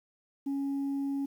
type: tone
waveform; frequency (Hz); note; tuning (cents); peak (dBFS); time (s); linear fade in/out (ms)
sine; 277.2; C#4; 0; -27; 0.46-1.26; 10
effects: tanh soft clip ceiling -28 dBFS + 10-bit